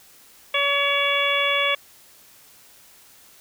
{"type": "harmonic tone with a mistuned harmonic", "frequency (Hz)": 566, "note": "C#5", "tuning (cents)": 36, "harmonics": [1, 2, 3, 4, 5, 6], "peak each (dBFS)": [-26, -26, -30, -23, -27, -25], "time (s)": [0.54, 1.75], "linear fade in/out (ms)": 5, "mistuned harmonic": 5, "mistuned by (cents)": -35, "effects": ["white hiss -51 dBFS RMS until 3.4 s"]}